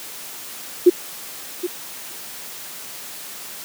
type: tone with echo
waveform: sine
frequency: 355.8 Hz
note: F4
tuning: 32 cents sharp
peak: -5 dBFS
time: 0.86-0.9 s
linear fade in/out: 10 ms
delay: 770 ms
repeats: 1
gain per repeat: -14 dB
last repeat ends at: 1.67 s
effects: white hiss -35 dBFS RMS until 3.64 s + high-pass 150 Hz 12 dB/octave